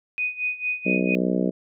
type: tone with tremolo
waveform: sine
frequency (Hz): 2489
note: D#7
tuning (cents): 0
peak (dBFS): -21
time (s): 0.18-1.15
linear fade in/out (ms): 0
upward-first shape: sine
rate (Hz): 4.4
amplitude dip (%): 85
type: harmonic tone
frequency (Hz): 62.3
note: B1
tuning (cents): +16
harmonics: 3 / 4 / 5 / 6 / 7 / 8 / 9 / 10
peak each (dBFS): -24 / -26 / -28 / -30 / -31 / -32 / -33 / -34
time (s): 0.85-1.51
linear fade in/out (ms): 20
effects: none